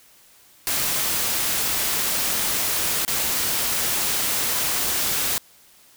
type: noise with dropouts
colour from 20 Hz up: white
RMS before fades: -23 dBFS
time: 0.67-5.38 s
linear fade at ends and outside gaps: 0 ms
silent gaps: 3.05-3.079 s
effects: white hiss -53 dBFS RMS until 5.96 s